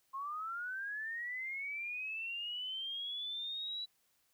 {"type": "linear sweep", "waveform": "sine", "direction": "up", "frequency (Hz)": [1059, 3951], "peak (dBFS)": -38, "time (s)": [0.13, 3.86], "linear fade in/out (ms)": 20, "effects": ["white hiss -75 dBFS RMS until 4.33 s"]}